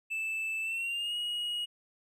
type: tone with pitch glide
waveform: triangle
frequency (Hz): 2637 to 2892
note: E7 to F#7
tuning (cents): 0 to -40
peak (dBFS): -30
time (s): 0.1-1.66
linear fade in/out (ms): 20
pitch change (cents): +160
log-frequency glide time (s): 0.62-1.16
effects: none